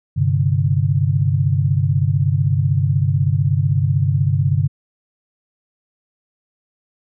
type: chord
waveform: sine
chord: G suspended fourth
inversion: none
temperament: equal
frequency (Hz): 98 / 130.81 / 146.83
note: G2 / C3 / D3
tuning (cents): 0 / 0 / 0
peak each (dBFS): -18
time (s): 0.16-4.68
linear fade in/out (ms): 20
effects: none